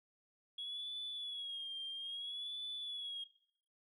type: tone with vibrato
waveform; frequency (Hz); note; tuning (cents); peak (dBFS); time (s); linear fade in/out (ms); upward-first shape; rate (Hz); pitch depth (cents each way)
sine; 3330; G#7; +4; -40; 0.58-3.24; 5; sine; 0.6; 77
effects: noise-tail reverb RT60 0.6 s tail -18 dB re dry + tanh soft clip ceiling -37 dBFS